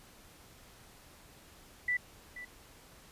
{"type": "tone with echo", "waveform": "sine", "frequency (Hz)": 1975.5, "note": "B6", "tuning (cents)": 0, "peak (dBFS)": -28, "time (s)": [1.88, 1.97], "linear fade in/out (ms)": 5, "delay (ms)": 480, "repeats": 1, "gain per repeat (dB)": -14, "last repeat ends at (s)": 2.45, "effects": ["pink hiss -57 dBFS RMS until 3.11 s", "resampled to 32000 Hz"]}